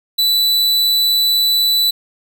45% pulse tone, 3972 Hz, B7, 9 cents sharp, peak -12 dBFS, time 0.18-1.91 s, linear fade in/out 10 ms, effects none

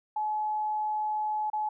sine tone with dropouts, 853 Hz, G#5, 46 cents sharp, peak -27 dBFS, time 0.16-1.69 s, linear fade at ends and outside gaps 5 ms, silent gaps 1.501-1.531 s, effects none

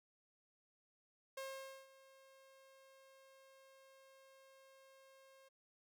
sawtooth tone with ADSR envelope, 536 Hz, C5, 42 cents sharp, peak -40 dBFS, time 1.37-5.49 s, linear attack 6 ms, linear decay 490 ms, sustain -19 dB, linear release 13 ms, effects none

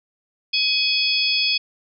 harmonic tone with a mistuned harmonic, 840 Hz, G#5, 19 cents sharp, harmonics 3 / 4 / 5 / 6, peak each -23 / -23 / -23 / -23 dBFS, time 0.53-1.58 s, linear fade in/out 10 ms, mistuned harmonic 5, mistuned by +110 cents, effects none

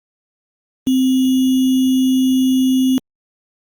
sine tone with sample-and-hold, 260.1 Hz, C4, 10 cents flat, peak -11 dBFS, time 0.87-2.98 s, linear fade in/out 0 ms, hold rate 3150 Hz, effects Opus 24 kbps

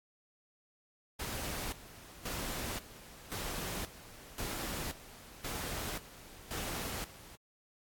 pink noise with tremolo, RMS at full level -39 dBFS, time 1.19-7.36 s, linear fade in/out 10 ms, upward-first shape square, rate 0.94 Hz, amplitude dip 80%, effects AAC 64 kbps

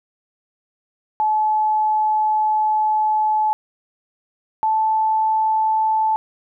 sine tone pair in turn, 860 / 874.5 Hz, A5 / A5, -40 / -11 cents, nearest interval unison, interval 29 cents, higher second, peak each -15 dBFS, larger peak neither, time 1.2-3.53 / 4.63-6.16 s, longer first, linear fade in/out 0 ms, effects none

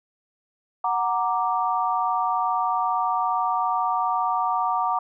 sine chord, Gb augmented, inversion none, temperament equal, 740 / 932.3 / 1174.7 Hz, Gb5 / Bb5 / D6, 0 / 0 / 0 cents, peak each -25 dBFS, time 0.84-4.99 s, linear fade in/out 5 ms, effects none

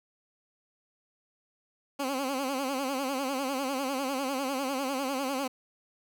15% pulse tone with vibrato, 269.1 Hz, C4, 49 cents sharp, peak -23 dBFS, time 1.99-5.48 s, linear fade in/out 10 ms, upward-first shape sine, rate 10 Hz, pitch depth 100 cents each way, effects none

